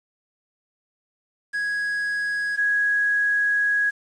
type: tone pair in turn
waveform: triangle / sine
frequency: 1661.2 / 1661.2 Hz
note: G#6 / G#6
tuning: 0 / 0 cents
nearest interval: unison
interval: 0 cents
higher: neither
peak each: -21 / -18 dBFS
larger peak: second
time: 1.53-2.57 / 2.57-3.91 s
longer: second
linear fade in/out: 20 ms
effects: resampled to 22050 Hz + 8-bit